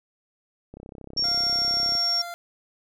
click train, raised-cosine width 2 ms, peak -27 dBFS, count 41, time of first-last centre 0.74-1.952 s, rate 33 Hz
sine tone, 5520 Hz, F8, 21 cents flat, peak -21 dBFS, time 1.17-2.22 s, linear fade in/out 5 ms
25% pulse tone with pitch glide, 698.5 to 692.9 Hz, F5 to F5, 0 to -14 cents, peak -30 dBFS, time 1.24-2.34 s, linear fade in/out 0 ms, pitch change -14 cents, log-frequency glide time 1.54-2 s
effects none

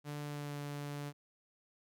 sawtooth tone with pitch glide, 146.83 to 144.64 Hz, D3 to D3, 0 to -26 cents, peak -36 dBFS, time 0.04-1.13 s, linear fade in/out 50 ms, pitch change -26 cents, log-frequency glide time 0.23-0.58 s, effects none

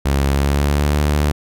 sawtooth tone with pitch glide, 69.3 to 73.85 Hz, C#2 to D2, 0 to +10 cents, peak -10 dBFS, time 0.05-1.32 s, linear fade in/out 10 ms, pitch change +110 cents, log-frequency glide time 0.31-0.96 s, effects none

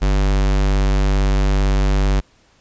square tone, 48.86 Hz, G1, 5 cents flat, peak -14 dBFS, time 0.01-2.21 s, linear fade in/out 20 ms, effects pink hiss -55 dBFS RMS until 2.6 s + resampled to 16000 Hz

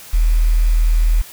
sine tone with quantisation, 40 Hz, D#1, 49 cents sharp, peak -10 dBFS, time 0.13-1.22 s, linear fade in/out 10 ms, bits 6, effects white hiss -38 dBFS RMS until 1.32 s

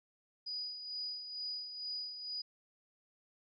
sine tone with tremolo, 4931 Hz, D#8, 16 cents flat, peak -37 dBFS, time 0.46-2.42 s, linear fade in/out 10 ms, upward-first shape sine, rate 2.2 Hz, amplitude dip 55%, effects none

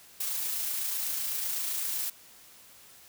blue noise with amplitude modulation, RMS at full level -31 dBFS, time 0.2-2.1 s, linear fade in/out 5 ms, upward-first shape sine, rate 27.9 Hz, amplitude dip 25%, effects white hiss -54 dBFS RMS until 3.08 s

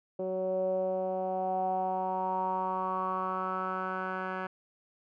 10% pulse tone with low-pass filter sweep, 186.8 Hz, F#3, 17 cents sharp, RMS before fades -32 dBFS, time 0.19-4.47 s, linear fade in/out 5 ms, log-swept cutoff 490 to 1700 Hz, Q 5.9, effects none

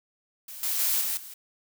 blue noise with level steps, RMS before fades -41 / -28 / -25 / -29 / -43 dBFS, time 0.48-1.34 s, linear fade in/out 5 ms, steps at 0.63 / 0.79 / 1.01 / 1.17 s, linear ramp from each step 2 ms, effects none

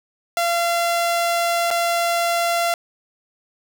sawtooth tone with dropouts, 685 Hz, F5, 34 cents flat, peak -14 dBFS, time 0.37-2.74 s, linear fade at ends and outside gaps 1 ms, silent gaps 1.705-1.711 s, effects none

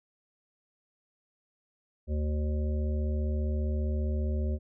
harmonic tone, 75 Hz, D2, 37 cents sharp, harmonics 1 / 3 / 5 / 7 / 8, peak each -27 / -37 / -41 / -44 / -45 dBFS, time 2.07-4.59 s, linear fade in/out 50 ms, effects none

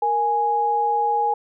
sine tone pair together, 466.3 / 830.9 Hz, A#4 / G#5, +1 / +1 cents, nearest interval minor seventh, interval 1000 cents, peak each -26 / -18 dBFS, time 0.02-1.34 s, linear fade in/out 5 ms, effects none

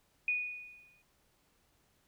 sine tone with exponential decay, 2469 Hz, D#7, 14 cents flat, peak -27 dBFS, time 0.28-1.02 s, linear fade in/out 2 ms, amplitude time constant 160 ms, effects pink hiss -72 dBFS RMS until 2.07 s

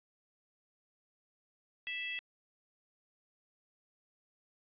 harmonic tone, 659.3 Hz, E5, in tune, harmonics 3 / 4 / 5, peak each -42 / -39 / -43 dBFS, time 1.87-2.19 s, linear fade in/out 0 ms, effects resampled to 8000 Hz + 11-bit

